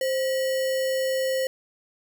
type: tone with sample-and-hold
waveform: sine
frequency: 525 Hz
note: C5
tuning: 6 cents sharp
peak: -22 dBFS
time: 0.01-1.47 s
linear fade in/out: 2 ms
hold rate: 2450 Hz
effects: none